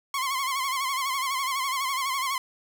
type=tone with vibrato; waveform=sawtooth; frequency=1070 Hz; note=C6; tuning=38 cents sharp; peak=-22 dBFS; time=0.14-2.38 s; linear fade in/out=2 ms; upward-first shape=sine; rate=12 Hz; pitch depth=85 cents each way; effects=10-bit